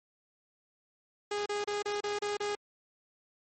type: tone bursts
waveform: sawtooth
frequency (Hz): 411.9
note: G#4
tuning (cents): -14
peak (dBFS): -27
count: 7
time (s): 1.31-2.552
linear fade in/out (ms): 5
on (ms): 150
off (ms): 32
effects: MP3 32 kbps